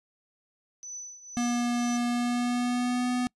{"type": "tone with tremolo", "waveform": "sine", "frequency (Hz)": 5990, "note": "F#8", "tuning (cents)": 20, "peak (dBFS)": -35, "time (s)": [0.83, 1.97], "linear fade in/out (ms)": 0, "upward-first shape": "triangle", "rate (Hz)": 2, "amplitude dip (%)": 80}
{"type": "tone with pitch glide", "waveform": "square", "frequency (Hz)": [240.4, 248], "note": ["B3", "B3"], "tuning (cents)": [-46, 7], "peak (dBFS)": -26, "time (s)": [1.37, 3.27], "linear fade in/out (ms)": 0, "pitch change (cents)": 53, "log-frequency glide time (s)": [2.06, 3.09]}
{"effects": ["noise-tail reverb RT60 0.1 s tail -26 dB re dry", "resampled to 24000 Hz"]}